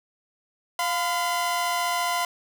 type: tone pair together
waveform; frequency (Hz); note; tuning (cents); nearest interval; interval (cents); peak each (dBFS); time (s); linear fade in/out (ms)
sawtooth; 701 / 1014.2; F5 / B5; +6 / +46; tritone; 640; -23 / -22; 0.79-2.25; 2
effects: none